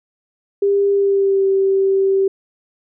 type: tone with pitch glide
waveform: sine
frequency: 400 to 387.9 Hz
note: G4 to G4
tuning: +35 to -18 cents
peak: -12 dBFS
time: 0.62-2.28 s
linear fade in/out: 5 ms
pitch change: -53 cents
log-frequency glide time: 0.92-1.47 s
effects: none